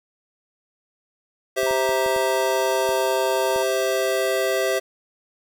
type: chord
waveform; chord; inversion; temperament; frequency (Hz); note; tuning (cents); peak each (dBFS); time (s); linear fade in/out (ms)
square; C major; second; just; 392.4 / 523.3 / 654.1; G4 / C5 / E5; +2 / 0 / -14; -25; 1.56-4.8; 20
type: clicks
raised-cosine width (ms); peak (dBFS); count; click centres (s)
2; -24; 7; 1.632 / 1.71 / 1.892 / 2.062 / 2.163 / 2.891 / 3.561
type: tone with pitch glide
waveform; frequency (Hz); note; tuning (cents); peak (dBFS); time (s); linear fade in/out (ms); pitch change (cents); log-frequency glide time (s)
sine; 932.3 to 922.1; A#5 to A#5; 0 to -19; -26; 1.66-3.63; 10; -19; 2.16-3.13
effects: 9-bit